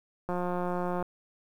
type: click train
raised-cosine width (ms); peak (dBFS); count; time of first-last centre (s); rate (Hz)
1; -19; 132; 0.29-1.026; 178
effects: 9-bit